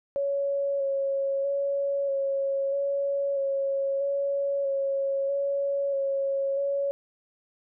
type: tone with vibrato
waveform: sine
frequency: 554 Hz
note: C#5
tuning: 1 cent flat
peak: -24 dBFS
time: 0.16-6.91 s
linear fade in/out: 0 ms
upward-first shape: square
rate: 0.78 Hz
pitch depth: 16 cents each way
effects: none